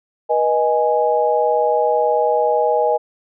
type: chord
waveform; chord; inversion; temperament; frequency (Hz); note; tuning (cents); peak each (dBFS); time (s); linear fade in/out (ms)
sine; G# minor; first; equal with one note detuned; 484 / 622.3 / 830.6; B4 / D#5 / G#5; -35 / 0 / 0; -18; 0.29-2.98; 20
effects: none